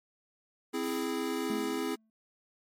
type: chord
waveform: square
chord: C augmented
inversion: none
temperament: equal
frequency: 261.6 / 329.6 / 415.3 Hz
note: C4 / E4 / G#4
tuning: 0 / 0 / 0 cents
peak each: -36 dBFS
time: 0.73-1.96 s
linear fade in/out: 20 ms
type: noise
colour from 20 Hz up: white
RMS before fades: -48 dBFS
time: 0.82-1.05 s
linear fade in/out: 20 ms
type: tone with exponential decay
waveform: triangle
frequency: 220 Hz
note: A3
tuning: in tune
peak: -29 dBFS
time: 1.5-2.1 s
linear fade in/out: 2 ms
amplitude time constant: 130 ms
effects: MP3 64 kbps